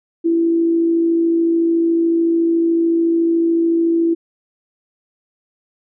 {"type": "tone with amplitude modulation", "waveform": "sine", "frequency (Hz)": 333.5, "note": "E4", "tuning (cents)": 20, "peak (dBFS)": -11, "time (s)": [0.24, 4.15], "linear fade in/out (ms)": 20, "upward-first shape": "sine", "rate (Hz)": 53.8, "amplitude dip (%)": 30, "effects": []}